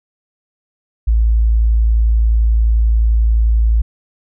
sine tone, 55.7 Hz, A1, 22 cents sharp, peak -9 dBFS, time 1.07-3.82 s, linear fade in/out 10 ms, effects none

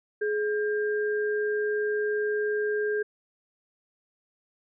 sine tone pair together, 421.4 / 1600.7 Hz, G#4 / G6, +25 / +36 cents, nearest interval octave + major seventh, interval 2311 cents, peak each -25 / -32 dBFS, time 0.21-3.03 s, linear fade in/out 10 ms, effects none

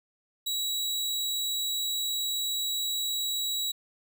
sawtooth tone, 3887 Hz, B7, 28 cents flat, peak -25 dBFS, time 0.46-3.72 s, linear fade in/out 10 ms, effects none

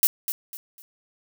violet noise with echo, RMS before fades -17 dBFS, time 0.03-0.07 s, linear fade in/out 0 ms, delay 250 ms, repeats 3, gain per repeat -10 dB, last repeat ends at 0.82 s, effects none

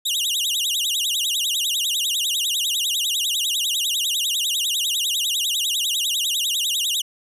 sawtooth tone with vibrato, 3300 Hz, G#7, 12 cents flat, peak -17 dBFS, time 0.05-7.02 s, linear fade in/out 10 ms, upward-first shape sine, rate 10 Hz, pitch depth 290 cents each way, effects resampled to 32000 Hz

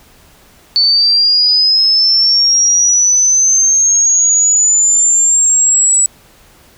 sine linear sweep, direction up, 4476 to 7870 Hz, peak -7 dBFS, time 0.76-6.06 s, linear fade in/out 0 ms, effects pink hiss -45 dBFS RMS until 6.77 s

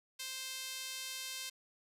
sawtooth tone with high-pass filter, 523.3 Hz, C5, in tune, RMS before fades -43 dBFS, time 0.19-1.5 s, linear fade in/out 10 ms, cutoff 3300 Hz, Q 0.95, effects resampled to 32000 Hz + 11-bit

